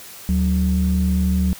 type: tone pair together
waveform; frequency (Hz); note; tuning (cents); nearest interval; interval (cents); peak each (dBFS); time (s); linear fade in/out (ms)
sine; 74.59 / 185; D2 / F#3; +27 / 0; octave + major third; 1573; -17 / -17; 0.29-1.53; 0
effects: tanh soft clip ceiling -10 dBFS + white hiss -39 dBFS RMS until 1.59 s